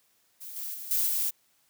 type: noise with level steps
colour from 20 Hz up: violet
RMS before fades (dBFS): -42 / -36 / -40 / -26 / -28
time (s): 0.4-1.31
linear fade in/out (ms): 20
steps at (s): 0.56 / 0.74 / 0.91 / 1.07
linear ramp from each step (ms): 2
effects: white hiss -68 dBFS RMS until 1.69 s + high-pass 80 Hz 12 dB/octave